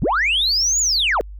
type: linear two-way sweep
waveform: sine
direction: up then down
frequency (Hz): 86 to 7040 to 355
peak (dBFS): -14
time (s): 0.02-1.21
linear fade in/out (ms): 0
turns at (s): 0.8
effects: tanh soft clip ceiling -12 dBFS + added 50 Hz sine -32 dBFS peak until 1.39 s